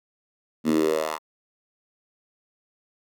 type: tone with high-pass filter sweep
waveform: 10% pulse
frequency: 78.1 Hz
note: D#2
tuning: 7 cents sharp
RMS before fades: -23 dBFS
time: 0.64-1.19 s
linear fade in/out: 50 ms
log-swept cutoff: 220 to 940 Hz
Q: 4.5
effects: none